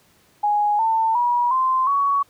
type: tone with pitch steps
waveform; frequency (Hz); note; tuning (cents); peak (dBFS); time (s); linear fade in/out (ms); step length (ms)
sine; 830.6 / 895.4 / 965.2 / 1040.5 / 1121.6; G#5 / A5 / B5 / C6 / C#6; 0 / +30 / -40 / -10 / +20; -16; 0.43-2.23; 10; 360
effects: pink hiss -57 dBFS RMS until 2.29 s + high-pass 80 Hz 12 dB/octave